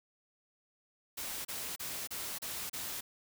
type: noise bursts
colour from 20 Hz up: white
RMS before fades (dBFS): -40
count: 6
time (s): 1.17-3.01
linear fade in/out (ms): 10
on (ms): 280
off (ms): 32
effects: none